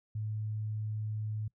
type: tone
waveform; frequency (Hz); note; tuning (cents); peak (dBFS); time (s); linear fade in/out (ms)
sine; 107.5; A2; -40; -33; 0.15-1.48; 5
effects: noise-tail reverb RT60 0.1 s tail -24 dB re dry